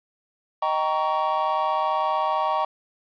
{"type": "chord", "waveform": "triangle", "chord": "Eb dominant seventh", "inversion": "none", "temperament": "just", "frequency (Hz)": [622.3, 777.8, 933.4, 1120.1], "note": ["Eb5", "G5", "Bb5", "Db6"], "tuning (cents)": [0, -14, 2, 18], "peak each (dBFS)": [-26, -25, -24, -24], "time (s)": [0.62, 2.65], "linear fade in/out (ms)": 5, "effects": ["resampled to 11025 Hz", "8-bit"]}